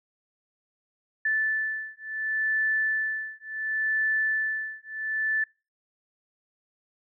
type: beating tone pair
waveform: sine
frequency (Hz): 1753 / 1753.7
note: A6 / A6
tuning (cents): -7 / -6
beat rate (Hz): 0.7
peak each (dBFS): -28 / -28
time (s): 1.25-5.44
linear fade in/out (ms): 5
effects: noise-tail reverb RT60 0.3 s tail -24 dB re dry